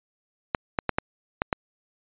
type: clicks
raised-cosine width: 0.5 ms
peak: -7 dBFS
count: 6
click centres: 0.548 / 0.788 / 0.893 / 0.985 / 1.419 / 1.528 s
effects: resampled to 8000 Hz